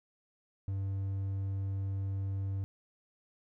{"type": "tone", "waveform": "triangle", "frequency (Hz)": 97.4, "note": "G2", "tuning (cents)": -11, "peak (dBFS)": -30, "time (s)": [0.68, 2.64], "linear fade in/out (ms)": 0, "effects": []}